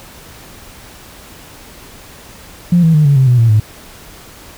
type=tone with pitch steps; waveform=sine; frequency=174.61 / 162.92 / 152.01 / 141.83 / 132.33 / 123.47 / 115.2 / 107.49 Hz; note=F3 / E3 / D#3 / C#3 / C3 / B2 / A#2 / A2; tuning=0 / -20 / -40 / +40 / +20 / 0 / -20 / -40 cents; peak=-5 dBFS; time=2.72-3.6 s; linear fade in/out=5 ms; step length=110 ms; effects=tanh soft clip ceiling -1 dBFS + pink hiss -37 dBFS RMS until 4.57 s